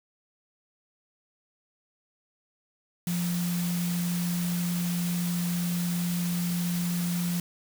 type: tone in noise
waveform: sine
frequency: 174.61 Hz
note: F3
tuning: in tune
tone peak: -26 dBFS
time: 3.07-7.4 s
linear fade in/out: 2 ms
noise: white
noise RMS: -37 dBFS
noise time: 3.07-7.4 s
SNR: +8 dB
effects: none